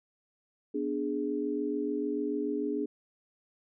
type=chord; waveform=sine; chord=G# diminished; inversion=first; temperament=equal; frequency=246.9 / 293.7 / 415.3 Hz; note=B3 / D4 / G#4; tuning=0 / 0 / 0 cents; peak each=-36 / -32 / -33 dBFS; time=0.74-2.86 s; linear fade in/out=10 ms; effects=none